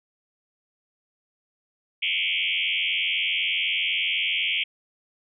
sine tone with frequency modulation, 2738 Hz, F7, 35 cents flat, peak -22 dBFS, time 2.02-4.64 s, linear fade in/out 10 ms, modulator 88 Hz, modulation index 6.4, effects none

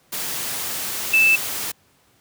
sine tone in noise, 2637 Hz, E7, in tune, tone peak -12 dBFS, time 1.13-1.36 s, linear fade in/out 10 ms, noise white, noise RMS -27 dBFS, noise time 0.12-1.72 s, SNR +12 dB, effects pink hiss -59 dBFS RMS until 2.2 s + high-pass 80 Hz 12 dB/octave

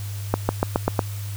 accelerating click train, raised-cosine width 1 ms, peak -4 dBFS, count 6, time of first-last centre 0.34-0.992 s, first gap 150 ms, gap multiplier 0.93, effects added 101 Hz sine -28 dBFS peak until 1.36 s + white hiss -41 dBFS RMS until 1.36 s

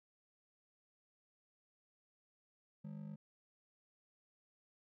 triangle ring-modulated tone, 180 Hz, F#3, 47 cents flat, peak -40 dBFS, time 2.84-3.16 s, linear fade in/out 10 ms, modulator 24.4 Hz, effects none

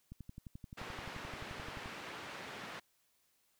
click train, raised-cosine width 5 ms, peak -35 dBFS, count 21, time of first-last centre 0.12-1.859 s, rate 11.5 Hz
white band-pass noise, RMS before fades -47 dBFS, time 0.77-2.8 s, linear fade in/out 10 ms, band 110 to 2200 Hz, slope 12 dB/octave
effects white hiss -75 dBFS RMS until 3.59 s

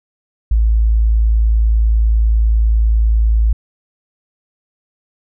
sine tone, 55 Hz, A1, in tune, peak -9 dBFS, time 0.51-3.53 s, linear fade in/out 5 ms, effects none

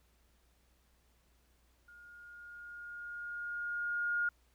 sine tone with level ramp, 1425 Hz, F6, 34 cents sharp, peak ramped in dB -54 to -29 dBFS, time 1.88-4.29 s, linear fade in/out 5 ms, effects added 60 Hz sine -69 dBFS peak until 4.54 s + pink hiss -73 dBFS RMS until 4.54 s

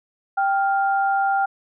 sine tone pair together, 785.7 / 1400 Hz, G5 / F6, +4 / +4 cents, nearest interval minor seventh, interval 1000 cents, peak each -18 / -24 dBFS, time 0.37-1.46 s, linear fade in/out 10 ms, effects none

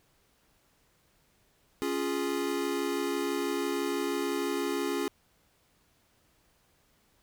square chord, Db major, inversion none, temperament equal, 277.2 / 349.2 / 415.3 Hz, Db4 / F4 / Ab4, 0 / 0 / 0 cents, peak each -34 dBFS, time 1.82-5.08 s, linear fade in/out 0 ms, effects pink hiss -68 dBFS RMS until 7.22 s

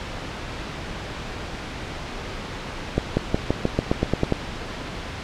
accelerating click train, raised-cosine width 2 ms, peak -5 dBFS, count 11, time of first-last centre 2.98-4.323 s, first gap 190 ms, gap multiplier 0.92, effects pink hiss -32 dBFS RMS until 5.23 s + low-pass 4000 Hz 12 dB/octave

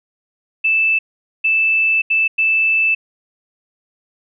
sine tone bursts at uneven times, 2637 Hz, E7, in tune, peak -12 dBFS, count 4, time 0.64-0.99 / 1.44-2.02 / 2.1-2.28 / 2.38-2.95 s, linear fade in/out 10 ms, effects none

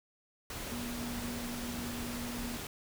sine tone in noise, 240 Hz, B3, 49 cents flat, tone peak -39 dBFS, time 0.72-2.57 s, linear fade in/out 2 ms, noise pink, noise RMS -41 dBFS, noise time 0.5-2.67 s, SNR -1 dB, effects none

